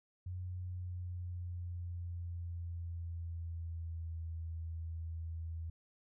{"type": "tone with pitch glide", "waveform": "sine", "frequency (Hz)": [90.5, 82.04], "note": ["F#2", "E2"], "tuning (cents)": [-38, -8], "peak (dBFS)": -39, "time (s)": [0.26, 5.7], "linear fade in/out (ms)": 5, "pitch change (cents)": -170, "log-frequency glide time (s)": [0.51, 4.19], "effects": []}